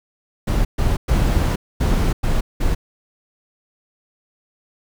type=noise bursts at uneven times; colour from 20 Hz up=brown; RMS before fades=-17 dBFS; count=6; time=0.47-0.65 / 0.78-0.97 / 1.08-1.56 / 1.8-2.13 / 2.23-2.41 / 2.6-2.75 s; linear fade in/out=10 ms; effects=none